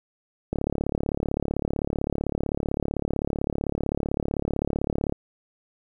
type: click train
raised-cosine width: 2 ms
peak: -12 dBFS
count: 165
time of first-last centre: 0.53-5.124 s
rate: 35.7 Hz
effects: 9-bit